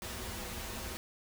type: noise with comb filter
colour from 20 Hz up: pink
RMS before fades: -41 dBFS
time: 0.02-0.97 s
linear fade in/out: 0 ms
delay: 6.9 ms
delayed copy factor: -0.85
effects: none